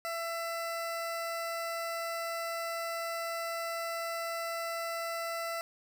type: tone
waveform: 20% pulse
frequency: 669 Hz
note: E5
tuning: 25 cents sharp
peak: -29 dBFS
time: 0.05-5.61 s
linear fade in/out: 0 ms
effects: none